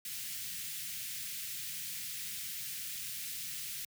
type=band-stop noise; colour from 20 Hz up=white; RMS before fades=-41 dBFS; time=0.05-3.85 s; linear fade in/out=2 ms; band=180 to 1900 Hz; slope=24 dB/octave; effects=high-pass 100 Hz 12 dB/octave